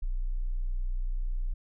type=tone; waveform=sine; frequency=30.58 Hz; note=B0; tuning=16 cents flat; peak=-27 dBFS; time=0.02-1.54 s; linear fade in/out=10 ms; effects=none